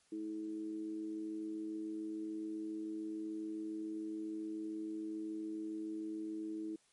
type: tone with amplitude modulation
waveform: sine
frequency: 321.5 Hz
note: E4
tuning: 43 cents flat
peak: -36 dBFS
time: 0.12-6.76 s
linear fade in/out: 5 ms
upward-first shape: sine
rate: 107 Hz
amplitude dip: 60%
effects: white hiss -71 dBFS RMS until 6.92 s + MP3 48 kbps